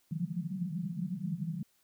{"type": "band-pass noise", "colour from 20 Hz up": "pink", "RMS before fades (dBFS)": -36, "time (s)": [0.11, 1.63], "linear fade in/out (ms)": 5, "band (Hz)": [150, 200], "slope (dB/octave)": 96, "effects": ["white hiss -71 dBFS RMS until 1.83 s"]}